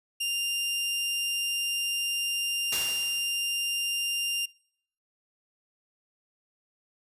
sawtooth tone, 2794 Hz, F7, in tune, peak -24 dBFS, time 0.2-4.46 s, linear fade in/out 10 ms
white noise with exponential decay, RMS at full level -29 dBFS, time 2.72-3.55 s, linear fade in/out 5 ms, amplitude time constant 180 ms
effects noise-tail reverb RT60 0.7 s tail -25 dB re dry + resampled to 32000 Hz

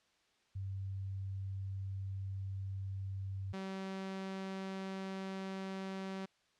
sine / sawtooth tone pair in turn, 96.8 / 191.65 Hz, G2 / G3, -21 / -39 cents, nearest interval octave, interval 1182 cents, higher second, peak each -38 / -36 dBFS, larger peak second, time 0.55-3.53 / 3.53-6.26 s, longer first, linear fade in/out 10 ms, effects white hiss -73 dBFS RMS until 6.59 s + low-pass 5000 Hz 12 dB/octave

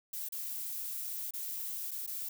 violet noise with dropouts, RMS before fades -39 dBFS, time 0.13-2.29 s, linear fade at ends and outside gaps 5 ms, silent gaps 0.288-0.322 / 1.309-1.336 / 1.91-1.914 / 2.065-2.074 s, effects none

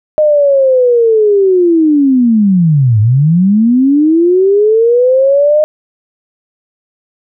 sine linear two-way sweep, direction down then up, 617 to 102.5 to 617 Hz, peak -5 dBFS, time 0.18-5.64 s, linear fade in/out 0 ms, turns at 3 s, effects none

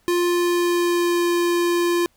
square tone with pitch glide, 350.5 to 346.9 Hz, F4 to F4, +6 to -12 cents, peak -18 dBFS, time 0.08-2.06 s, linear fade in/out 0 ms, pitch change -18 cents, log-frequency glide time 0.26-1.28 s, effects pink hiss -62 dBFS RMS until 2.16 s

